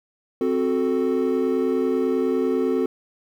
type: chord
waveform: triangle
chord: F# diminished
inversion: second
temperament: equal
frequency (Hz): 261.6 / 370 / 440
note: C4 / F#4 / A4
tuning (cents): 0 / 0 / 0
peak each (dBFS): -21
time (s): 0.41-2.86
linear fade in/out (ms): 2
effects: tanh soft clip ceiling -10 dBFS + 9-bit